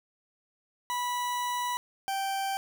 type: tone pair in turn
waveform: 40% pulse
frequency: 981 / 780.5 Hz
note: B5 / G5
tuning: -12 / -8 cents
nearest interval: major third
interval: 396 cents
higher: first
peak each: -28 dBFS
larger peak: neither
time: 0.9-1.77 / 2.08-2.57 s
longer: first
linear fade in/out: 0 ms
effects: none